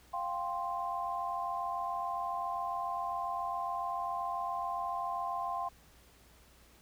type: chord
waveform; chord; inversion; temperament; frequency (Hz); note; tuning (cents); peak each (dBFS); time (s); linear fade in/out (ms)
sine; F suspended second; none; just; 698.5 / 785.8 / 1047.7; F5 / G5 / C6; 0 / +4 / +2; -38 / -39 / -36; 0.13-5.69; 10
effects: added 60 Hz sine -63 dBFS peak until 6.81 s + pink hiss -62 dBFS RMS until 6.81 s